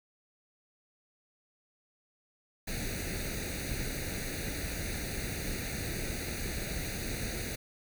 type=noise with comb filter; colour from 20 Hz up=pink; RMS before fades=-36 dBFS; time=2.67-7.56 s; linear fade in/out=10 ms; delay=0.47 ms; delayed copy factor=+0.85; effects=none